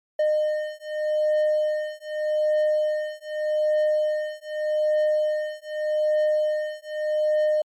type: beating tone pair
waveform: triangle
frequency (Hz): 610 / 610.83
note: D#5 / D#5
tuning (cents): -34 / -32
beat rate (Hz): 0.83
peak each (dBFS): -22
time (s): 0.19-7.62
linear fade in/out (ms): 5
effects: MP3 96 kbps